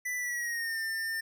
square tone with pitch glide, 1985 to 1799.3 Hz, B6 to A6, +8 to +38 cents, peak -32 dBFS, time 0.05-1.21 s, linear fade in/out 10 ms, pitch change -170 cents, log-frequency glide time 0.17-0.79 s, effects none

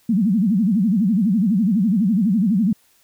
sine tone with vibrato, 204.9 Hz, G#3, 23 cents flat, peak -14 dBFS, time 0.09-2.73 s, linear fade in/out 5 ms, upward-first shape sine, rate 12 Hz, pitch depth 250 cents each way, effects white hiss -58 dBFS RMS until 3.03 s

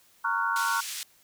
sine chord, Gb major seventh, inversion first, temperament just, 925 / 1110 / 1387.5 / 1480 Hz, Bb5 / Db6 / F6 / Gb6, -14 / +2 / -12 / 0 cents, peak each -30 dBFS, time 0.24-0.81 s, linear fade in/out 10 ms
white band-pass noise, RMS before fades -36 dBFS, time 0.56-1.03 s, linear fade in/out 0 ms, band 2300 to 8600 Hz, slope 12 dB/octave
effects white hiss -61 dBFS RMS until 1.23 s

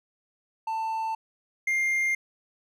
triangle tone pair in turn, 890 / 2111 Hz, A5 / C7, +20 / +15 cents, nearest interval octave + minor third, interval 1495 cents, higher second, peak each -25 / -21 dBFS, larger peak second, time 0.67-1.15 / 1.67-2.15 s, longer neither, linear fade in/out 5 ms, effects none

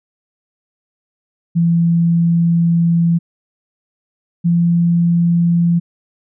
sine tone pair in turn, 168.8 / 170.86 Hz, E3 / F3, +41 / -38 cents, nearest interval unison, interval 21 cents, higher second, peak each -10 dBFS, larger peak neither, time 1.55-3.19 / 4.44-5.8 s, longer first, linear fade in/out 20 ms, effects none

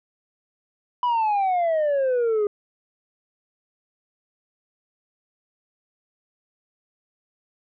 sine exponential sweep, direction down, 997 to 407.1 Hz, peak -16 dBFS, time 1.03-2.47 s, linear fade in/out 2 ms, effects tanh soft clip ceiling -18 dBFS

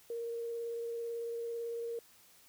sine tone with vibrato, 466.1 Hz, A#4, in tune, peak -36 dBFS, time 0.1-1.99 s, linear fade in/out 2 ms, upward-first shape sine, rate 18 Hz, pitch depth 12 cents each way, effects white hiss -62 dBFS RMS until 2.48 s

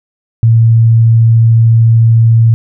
sine tone, 114.2 Hz, A#2, 35 cents flat, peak -3 dBFS, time 0.43-2.54 s, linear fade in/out 0 ms, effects none

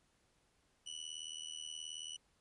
sawtooth tone with amplitude modulation, 2960 Hz, F#7, in tune, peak -37 dBFS, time 0.86-2.17 s, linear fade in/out 10 ms, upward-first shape sine, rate 78.7 Hz, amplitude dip 90%, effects pink hiss -75 dBFS RMS until 2.4 s + resampled to 24000 Hz

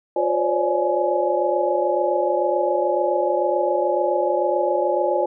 sine tone cluster, 355.1 / 521 / 563 / 590 / 841 Hz, F4 / C5 / C#5 / D5 / G#5, +29 / -7 / +27 / +8 / +22 cents, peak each -24 dBFS, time 0.16-5.26 s, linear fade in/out 5 ms, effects none

